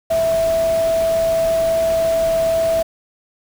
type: tone in noise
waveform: sine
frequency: 657 Hz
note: E5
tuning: 6 cents flat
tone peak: -14 dBFS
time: 0.1-2.83 s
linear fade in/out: 10 ms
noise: pink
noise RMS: -30 dBFS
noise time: 0.1-2.83 s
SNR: +13 dB
effects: none